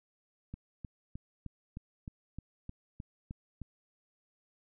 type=click train; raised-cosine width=5 ms; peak=-29 dBFS; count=11; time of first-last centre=0.54-3.617 s; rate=3.25 Hz; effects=none